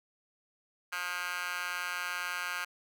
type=tone with high-pass filter; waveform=10% pulse; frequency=178 Hz; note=F3; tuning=33 cents sharp; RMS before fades=-36 dBFS; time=0.92-2.65 s; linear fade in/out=10 ms; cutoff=1600 Hz; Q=7.4; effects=none